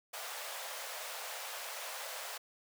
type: high-pass noise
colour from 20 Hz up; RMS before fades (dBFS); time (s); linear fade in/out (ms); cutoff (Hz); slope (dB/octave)
pink; -43; 0.13-2.38; 10; 520; 48
effects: none